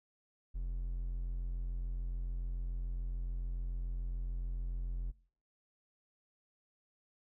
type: tone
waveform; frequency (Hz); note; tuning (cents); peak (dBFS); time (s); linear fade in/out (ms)
triangle; 43.48; F1; -7; -33; 0.54-5.12; 20
effects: noise-tail reverb RT60 0.5 s tail -22 dB re dry